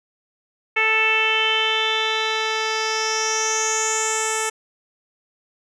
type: tone with low-pass filter sweep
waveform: 10% pulse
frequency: 440 Hz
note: A4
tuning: in tune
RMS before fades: -21 dBFS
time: 0.76-4.5 s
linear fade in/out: 10 ms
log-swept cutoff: 2400 to 8600 Hz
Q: 6.2
effects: none

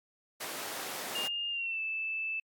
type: noise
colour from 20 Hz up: pink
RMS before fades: -37 dBFS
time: 0.4-1.28 s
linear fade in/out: 10 ms
type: tone with pitch glide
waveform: sine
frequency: 2823 to 2634 Hz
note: F7 to E7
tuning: +18 to -2 cents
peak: -32 dBFS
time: 1.15-2.4 s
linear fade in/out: 5 ms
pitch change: -120 cents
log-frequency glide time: 1.5-1.8 s
effects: high-pass 400 Hz 12 dB/octave + AAC 64 kbps

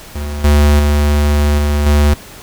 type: tone with level steps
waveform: square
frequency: 73.42 Hz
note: D2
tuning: in tune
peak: -20 / -7 / -10 / -12 / -8 dBFS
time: 0.15-2.14 s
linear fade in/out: 5 ms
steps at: 0.44 / 0.79 / 1.58 / 1.86 s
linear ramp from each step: 5 ms
effects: pink hiss -35 dBFS RMS until 2.42 s

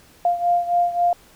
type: beating tone pair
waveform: sine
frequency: 698.5 / 702.2 Hz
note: F5 / F5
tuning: 0 / +9 cents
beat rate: 3.7 Hz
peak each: -18 / -22 dBFS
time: 0.25-1.13 s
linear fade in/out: 2 ms
effects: pink hiss -51 dBFS RMS until 1.35 s

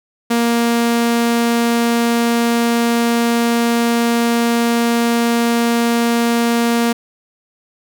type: tone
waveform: sawtooth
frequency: 234.4 Hz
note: A#3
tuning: 10 cents sharp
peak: -9 dBFS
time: 0.3-6.93 s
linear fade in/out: 10 ms
effects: none

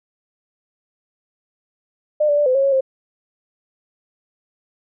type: tone with pitch steps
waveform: sine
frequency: 603 / 582 / 588 / 511 / 545 / 551 / 530 Hz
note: D5 / D5 / D5 / C5 / C#5 / C#5 / C5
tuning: +46 / -16 / +2 / -41 / -29 / -11 / +22 cents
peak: -13 dBFS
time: 2.2-2.809 s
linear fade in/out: 10 ms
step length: 87 ms
effects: none

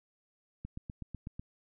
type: click train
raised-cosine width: 5 ms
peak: -28 dBFS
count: 7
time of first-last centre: 0.65-1.395 s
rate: 8.05 Hz
effects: none

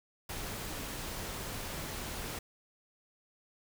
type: noise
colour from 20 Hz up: pink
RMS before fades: -40 dBFS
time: 0.29-2.39 s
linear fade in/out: 5 ms
effects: none

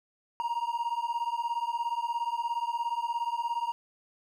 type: beating tone pair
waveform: triangle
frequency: 932.3 / 949.3 Hz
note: A#5 / A#5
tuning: 0 / +31 cents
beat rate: 17 Hz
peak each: -30 dBFS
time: 0.4-3.72 s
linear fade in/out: 0 ms
effects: none

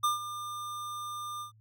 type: tone with ADSR envelope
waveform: square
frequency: 1200 Hz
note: D6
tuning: 37 cents sharp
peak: -24 dBFS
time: 0.03-1.52 s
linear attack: 14 ms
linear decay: 140 ms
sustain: -13 dB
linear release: 110 ms
effects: added 109 Hz sine -57 dBFS peak until 1.6 s

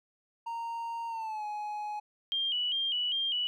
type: tone with pitch glide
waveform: triangle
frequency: 926 to 839.4 Hz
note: A#5 to G#5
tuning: -12 to +18 cents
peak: -32 dBFS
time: 0.46-2 s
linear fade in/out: 10 ms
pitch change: -170 cents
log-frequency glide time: 1.08-1.45 s
type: tone with vibrato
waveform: sine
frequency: 3070 Hz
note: G7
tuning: 37 cents flat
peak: -28 dBFS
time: 2.32-3.47 s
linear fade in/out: 0 ms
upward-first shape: square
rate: 2.5 Hz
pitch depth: 69 cents each way
effects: none

